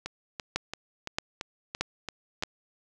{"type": "two click trains", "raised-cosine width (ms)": 0.2, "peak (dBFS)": [-17, -10], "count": [8, 4], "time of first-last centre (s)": [[0.06, 2.425], [0.56, 2.435]], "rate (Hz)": [2.96, 1.6], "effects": []}